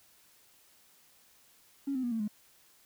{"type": "tone with pitch steps", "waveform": "triangle", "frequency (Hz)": [277.2, 258.6, 241.3, 225.2, 210.1], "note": ["C#4", "C4", "B3", "A3", "G#3"], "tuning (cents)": [0, -20, -40, 40, 20], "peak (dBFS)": -26, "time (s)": [1.87, 2.28], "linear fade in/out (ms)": 10, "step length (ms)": 82, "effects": ["tanh soft clip ceiling -28 dBFS", "white hiss -63 dBFS RMS until 2.85 s"]}